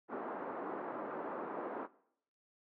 pink band-pass noise, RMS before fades -42 dBFS, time 0.08-1.88 s, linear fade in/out 50 ms, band 270 to 1300 Hz, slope 24 dB/octave, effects noise-tail reverb RT60 0.7 s tail -20 dB re dry

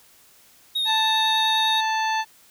triangle tone with vibrato, 3729 Hz, A#7, in tune, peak -20 dBFS, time 0.75-1.81 s, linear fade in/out 10 ms, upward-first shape triangle, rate 10 Hz, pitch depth 27 cents each way
harmonic tone, 880 Hz, A5, in tune, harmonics 1 / 2 / 3 / 4 / 5 / 7, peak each -22 / -28 / -32 / -34 / -36 / -39 dBFS, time 0.85-2.25 s, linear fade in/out 50 ms
effects white hiss -54 dBFS RMS until 2.5 s

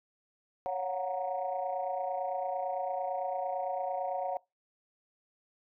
sine chord, Gb major seventh, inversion second, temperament equal with one note detuned, 554.4 / 711.1 / 740 / 932.3 Hz, Db5 / F5 / Gb5 / Bb5, 0 / +31 / 0 / 0 cents, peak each -35 / -39 / -34 / -40 dBFS, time 0.66-4.37 s, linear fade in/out 0 ms, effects noise-tail reverb RT60 0.2 s tail -22 dB re dry + tanh soft clip ceiling -22 dBFS

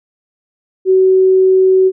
sine tone, 376.7 Hz, F#4, 31 cents sharp, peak -6 dBFS, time 0.85-1.92 s, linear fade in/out 50 ms, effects none

